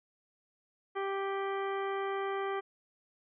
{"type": "harmonic tone", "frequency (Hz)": 392, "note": "G4", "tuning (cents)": 0, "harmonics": [1, 2, 3, 4, 5, 6, 8], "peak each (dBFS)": [-34, -39, -39, -46, -45, -51, -53], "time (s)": [0.95, 2.61], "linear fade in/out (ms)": 20, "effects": []}